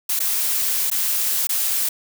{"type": "noise with dropouts", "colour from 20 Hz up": "blue", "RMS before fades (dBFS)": -21, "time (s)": [0.09, 1.89], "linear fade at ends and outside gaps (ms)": 5, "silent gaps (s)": [[0.193, 0.201], [0.902, 0.914], [1.471, 1.492]], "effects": []}